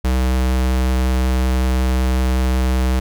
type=tone; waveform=square; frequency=63.9 Hz; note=C2; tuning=40 cents flat; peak=-15 dBFS; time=0.04-3 s; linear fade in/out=10 ms; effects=none